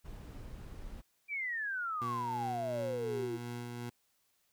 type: noise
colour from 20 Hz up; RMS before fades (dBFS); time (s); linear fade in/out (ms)
brown; -46; 0.04-1.02; 20
type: exponential sweep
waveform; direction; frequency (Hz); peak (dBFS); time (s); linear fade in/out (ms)
sine; down; 2379 to 330; -34; 1.28-3.39; 50
type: tone with tremolo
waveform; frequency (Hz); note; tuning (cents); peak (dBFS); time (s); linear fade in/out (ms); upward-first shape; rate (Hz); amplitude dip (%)
20% pulse; 120.2; B2; -46; -34; 2.01-3.9; 10; sine; 2.8; 25
effects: white hiss -75 dBFS RMS until 4.52 s